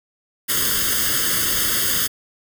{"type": "noise with comb filter", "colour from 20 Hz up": "white", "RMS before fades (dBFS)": -20, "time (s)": [0.48, 2.08], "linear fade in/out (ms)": 20, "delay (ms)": 0.61, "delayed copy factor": 1, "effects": []}